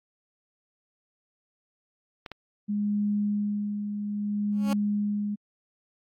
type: clicks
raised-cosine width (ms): 0.3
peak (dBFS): -21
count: 2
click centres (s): 2.262 / 2.317
type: tone with tremolo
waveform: sine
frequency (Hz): 206.5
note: G#3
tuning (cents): -10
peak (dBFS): -23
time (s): 2.68-5.36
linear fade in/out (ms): 20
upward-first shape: sine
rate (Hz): 0.6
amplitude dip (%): 50
type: tone with exponential growth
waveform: 15% pulse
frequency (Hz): 277.2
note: C#4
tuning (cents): 0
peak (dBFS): -20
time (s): 4.52-4.73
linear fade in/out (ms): 1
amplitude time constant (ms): 45
effects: AAC 64 kbps